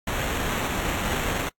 pink noise with sample-and-hold, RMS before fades -27 dBFS, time 0.07-1.49 s, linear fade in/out 5 ms, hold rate 4900 Hz, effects noise-tail reverb RT60 0.1 s tail -25 dB re dry + AAC 64 kbps

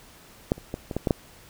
clicks, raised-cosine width 2 ms, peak -7 / -27 / -16 / -18 / -12 / -9 / -6 dBFS, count 7, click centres 0.519 / 0.58 / 0.741 / 0.912 / 0.966 / 1.072 / 1.108 s, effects pink hiss -51 dBFS RMS until 1.49 s

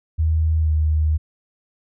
sine tone with pitch glide, 79.5 to 77.42 Hz, D#2 to D#2, +38 to -8 cents, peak -15 dBFS, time 0.18-1.18 s, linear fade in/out 20 ms, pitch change -46 cents, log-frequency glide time 0.6-0.71 s, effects none

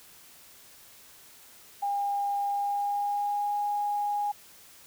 sine tone with pitch glide, 807 to 823 Hz, G#5 to G#5, -50 to -16 cents, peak -26 dBFS, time 1.82-4.32 s, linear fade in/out 10 ms, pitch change +34 cents, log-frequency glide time 2.46-3.56 s, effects white hiss -53 dBFS RMS until 4.86 s

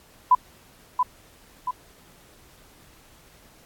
sine tone with echo, 1000 Hz, B5, 21 cents sharp, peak -11 dBFS, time 0.31-0.35 s, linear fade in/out 5 ms, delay 680 ms, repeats 2, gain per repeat -6 dB, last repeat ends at 1.71 s, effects pink hiss -54 dBFS RMS until 3.65 s + AAC 64 kbps

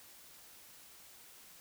silence, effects white hiss -57 dBFS RMS until 1.6 s

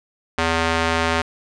square tone with band-pass filter, 82.41 Hz, E2, in tune, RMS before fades -20 dBFS, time 0.38-1.22 s, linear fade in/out 5 ms, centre 1700 Hz, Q 0.59, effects resampled to 22050 Hz

